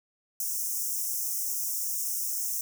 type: high-pass noise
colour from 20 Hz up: white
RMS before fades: -31 dBFS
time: 0.4-2.61 s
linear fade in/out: 2 ms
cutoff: 5400 Hz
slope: 96 dB/octave
effects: none